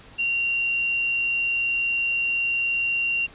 sine tone, 2761 Hz, F7, 20 cents flat, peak -21 dBFS, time 0.18-3.27 s, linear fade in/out 20 ms, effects pink hiss -48 dBFS RMS until 3.34 s + resampled to 8000 Hz

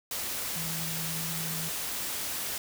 sine tone in noise, 162.4 Hz, E3, 26 cents flat, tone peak -37 dBFS, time 0.56-1.69 s, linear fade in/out 2 ms, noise white, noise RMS -34 dBFS, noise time 0.11-2.58 s, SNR -6 dB, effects none

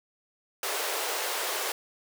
pink high-pass noise, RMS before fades -31 dBFS, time 0.63-1.72 s, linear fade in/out 2 ms, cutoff 390 Hz, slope 48 dB/octave, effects none

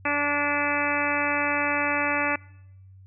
harmonic tone, 290 Hz, D4, 22 cents flat, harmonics 1 / 2 / 3 / 4 / 5 / 6 / 7 / 8 / 9, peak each -31 / -31 / -31 / -31 / -31 / -31 / -31 / -31 / -31 dBFS, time 0.05-2.36 s, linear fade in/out 5 ms, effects noise-tail reverb RT60 0.8 s tail -23 dB re dry + added 95 Hz sine -46 dBFS peak until 3.06 s

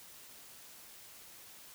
silence, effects white hiss -54 dBFS RMS until 1.74 s

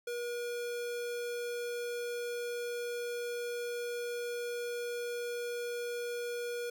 square tone, 479.8 Hz, A#4, 50 cents sharp, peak -36 dBFS, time 0.07-6.7 s, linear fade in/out 5 ms, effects none

